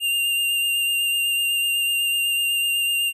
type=tone with vibrato; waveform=square; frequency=2794 Hz; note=F7; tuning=in tune; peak=-20 dBFS; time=0-3.13 s; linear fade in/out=50 ms; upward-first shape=sine; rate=8 Hz; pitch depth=16 cents each way; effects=none